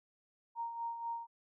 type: tone with tremolo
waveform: sine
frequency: 930 Hz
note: A#5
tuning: 4 cents flat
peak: -35 dBFS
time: 0.55-1.27 s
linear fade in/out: 50 ms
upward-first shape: sine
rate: 4.1 Hz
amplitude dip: 55%
effects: none